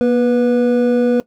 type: tone pair together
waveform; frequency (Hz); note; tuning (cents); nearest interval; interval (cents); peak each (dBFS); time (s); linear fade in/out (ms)
triangle; 239.8 / 490.8; A#3 / B4; +49 / -11; octave; 1240; -12; 0.01-1.2; 0
effects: noise-tail reverb RT60 0.1 s tail -17 dB re dry